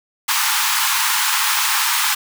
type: high-pass noise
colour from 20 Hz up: pink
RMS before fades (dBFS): -18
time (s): 0.28-2.15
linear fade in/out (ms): 10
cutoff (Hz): 840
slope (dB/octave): 96
effects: none